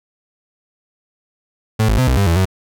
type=tone with pitch steps; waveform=35% pulse; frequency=109.9 / 53.3 / 128.3 / 64.1 / 99.7 / 83.6 / 94.1 Hz; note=A2 / G#1 / C3 / C2 / G2 / E2 / F#2; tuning=-2 / +46 / -34 / -35 / +30 / +25 / +30 cents; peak=-10 dBFS; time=1.79-2.455 s; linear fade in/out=10 ms; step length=95 ms; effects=none